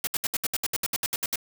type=noise bursts; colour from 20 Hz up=white; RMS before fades=-27 dBFS; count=14; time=0.04-1.358 s; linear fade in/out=2 ms; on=31 ms; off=68 ms; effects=none